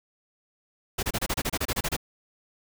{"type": "noise bursts", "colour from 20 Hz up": "pink", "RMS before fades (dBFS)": -27, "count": 13, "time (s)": [0.98, 1.966], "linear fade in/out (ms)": 10, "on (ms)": 50, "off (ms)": 28, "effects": []}